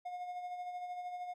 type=tone with tremolo; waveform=triangle; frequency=718 Hz; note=F5; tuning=48 cents sharp; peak=-36 dBFS; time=0.05-1.34 s; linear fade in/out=10 ms; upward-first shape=sine; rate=13 Hz; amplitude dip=45%; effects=none